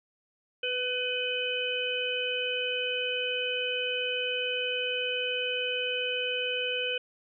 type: harmonic tone with a mistuned harmonic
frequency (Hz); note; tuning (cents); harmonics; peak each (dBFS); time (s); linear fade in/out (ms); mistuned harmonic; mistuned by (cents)
503; B4; +32; 1 / 3 / 5 / 6; -33 / -38 / -33 / -32; 0.63-6.98; 5; 1; -19
effects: none